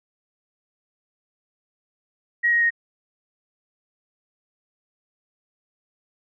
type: tone with pitch steps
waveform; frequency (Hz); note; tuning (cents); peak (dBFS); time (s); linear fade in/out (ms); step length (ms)
sine; 1896 / 1880.7 / 1865.6; A#6 / A#6 / A#6; +29 / +15 / +1; -16; 2.43-2.706; 20; 92
effects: none